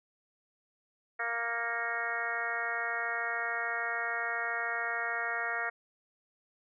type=harmonic tone with a mistuned harmonic; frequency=233.1 Hz; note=A#3; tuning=in tune; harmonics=2 / 3 / 4 / 5 / 6 / 7 / 8 / 9; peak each=-44 / -39 / -45 / -42 / -37 / -40 / -35 / -42 dBFS; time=1.19-5.7 s; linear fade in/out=10 ms; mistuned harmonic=9; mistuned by=+73 cents; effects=none